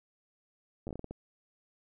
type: slowing click train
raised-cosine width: 2 ms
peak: -27 dBFS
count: 9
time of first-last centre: 0.87-1.11 s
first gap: 9 ms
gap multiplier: 1.33
effects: none